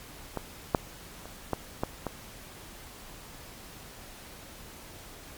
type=clicks; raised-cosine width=1 ms; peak=-17 / -7 / -28 / -13 / -13 / -17 dBFS; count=6; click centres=0.373 / 0.748 / 1.256 / 1.533 / 1.835 / 2.067 s; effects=pink hiss -47 dBFS RMS until 5.37 s + MP3 96 kbps